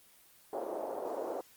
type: band-pass noise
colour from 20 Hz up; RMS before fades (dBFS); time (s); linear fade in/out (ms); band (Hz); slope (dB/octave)
white; -38; 0.53-1.41; 2; 360 to 700; 24
effects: white hiss -61 dBFS RMS until 1.56 s + Opus 24 kbps